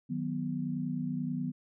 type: chord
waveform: sine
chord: B major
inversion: first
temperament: equal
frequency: 155.56 / 185 / 246.9 Hz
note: D#3 / F#3 / B3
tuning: 0 / 0 / 0 cents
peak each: -36 / -37 / -34 dBFS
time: 0.09-1.52 s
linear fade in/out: 20 ms
effects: none